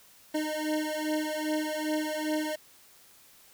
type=beating tone pair; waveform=25% pulse; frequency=306.1 / 308.6 Hz; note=D#4 / D#4; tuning=-28 / -14 cents; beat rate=2.5 Hz; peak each=-28 dBFS; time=0.34-2.56 s; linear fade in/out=10 ms; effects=white hiss -57 dBFS RMS until 3.53 s